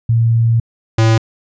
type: tone pair in turn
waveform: sine / square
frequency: 115.2 / 112.18 Hz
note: A#2 / A2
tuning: -20 / +34 cents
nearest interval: unison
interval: 46 cents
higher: first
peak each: -9 dBFS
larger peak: neither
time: 0.09-0.6 / 0.98-1.18 s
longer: first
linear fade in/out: 5 ms
effects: resampled to 16000 Hz